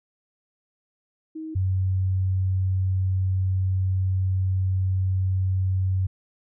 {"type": "tone pair in turn", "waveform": "sine", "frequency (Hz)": [316.4, 94.07], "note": ["D#4", "F#2"], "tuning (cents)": [29, 29], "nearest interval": "octave + major sixth", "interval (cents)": 2100, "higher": "first", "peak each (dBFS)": [-31, -20], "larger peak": "second", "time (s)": [[1.35, 1.55], [1.55, 6.07]], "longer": "second", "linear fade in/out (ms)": 10, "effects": []}